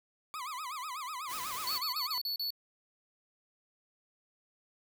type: tone with vibrato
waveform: 40% pulse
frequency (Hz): 1123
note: C#6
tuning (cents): +22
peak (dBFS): -37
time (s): 0.34-2.18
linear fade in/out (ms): 0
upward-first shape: sine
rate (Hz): 8.1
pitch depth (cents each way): 230
type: noise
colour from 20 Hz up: white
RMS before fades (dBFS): -42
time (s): 1.27-1.81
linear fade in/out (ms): 50
type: tone bursts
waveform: square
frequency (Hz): 4435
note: C#8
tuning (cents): 0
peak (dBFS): -33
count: 6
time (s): 1.67-2.505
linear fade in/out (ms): 2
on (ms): 110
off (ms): 35
effects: none